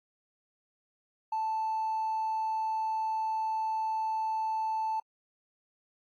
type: tone with hard clipping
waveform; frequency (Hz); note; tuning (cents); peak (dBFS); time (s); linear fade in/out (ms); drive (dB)
sine; 880; A5; 0; -29; 1.32-5; 5; 1
effects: AAC 64 kbps